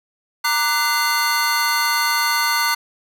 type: tone cluster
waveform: square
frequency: 930 / 1182 / 1487 / 2050 / 4342 Hz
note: A#5 / D6 / F#6 / C7 / C#8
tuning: -4 / +11 / +8 / -36 / -37 cents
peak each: -24 dBFS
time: 0.44-2.75 s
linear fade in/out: 10 ms
effects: none